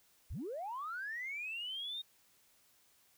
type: linear sweep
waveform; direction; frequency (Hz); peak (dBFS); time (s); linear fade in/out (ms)
sine; up; 32.7 to 3729; -38; 0.3-2.02; 10
effects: tanh soft clip ceiling -34 dBFS + white hiss -69 dBFS RMS until 3.17 s